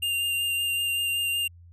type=tone with vibrato; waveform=square; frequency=2794 Hz; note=F7; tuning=in tune; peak=-25 dBFS; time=0.02-1.48 s; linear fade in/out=10 ms; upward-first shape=sine; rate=5.3 Hz; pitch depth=13 cents each way; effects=added 86 Hz sine -47 dBFS peak until 1.72 s